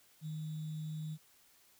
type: tone with sample-and-hold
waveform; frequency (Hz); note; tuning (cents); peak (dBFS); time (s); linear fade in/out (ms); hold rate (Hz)
sine; 155.7; D#3; +2; -38; 0.21-1.18; 50; 3675
effects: white hiss -66 dBFS RMS until 1.79 s